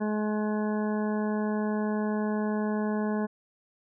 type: harmonic tone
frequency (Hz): 212.3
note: G#3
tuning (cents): +38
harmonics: 1 / 2 / 3 / 4 / 5 / 7 / 8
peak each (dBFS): -27 / -33 / -37 / -39 / -41 / -44 / -45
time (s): 0-3.27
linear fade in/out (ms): 20
effects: none